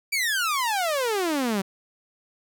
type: exponential sweep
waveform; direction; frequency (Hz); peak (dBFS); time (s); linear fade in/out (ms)
sawtooth; down; 2360 to 186.3; -19; 0.12-1.62; 10
effects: none